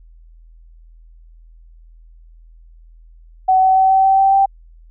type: tone with pitch steps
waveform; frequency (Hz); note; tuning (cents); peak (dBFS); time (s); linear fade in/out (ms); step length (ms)
sine; 753 / 757.8 / 762.6 / 767.5 / 772.4 / 777.3 / 782.3; F#5 / F#5 / G5 / G5 / G5 / G5 / G5; +30 / +41 / -48 / -37 / -26 / -15 / -4; -9; 3.48-4.46; 10; 140
effects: added 41 Hz sine -41 dBFS peak until 4.9 s